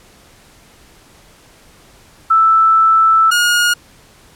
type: tone pair in turn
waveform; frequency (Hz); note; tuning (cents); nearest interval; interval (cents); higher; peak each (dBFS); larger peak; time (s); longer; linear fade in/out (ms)
sine / sawtooth; 1320 / 1432.9; E6 / F6; +2 / +44; minor second; 142; second; -7; neither; 2.3-3.31 / 3.31-3.74; first; 10
effects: pink hiss -46 dBFS RMS until 4.35 s + low-pass 12000 Hz 12 dB/octave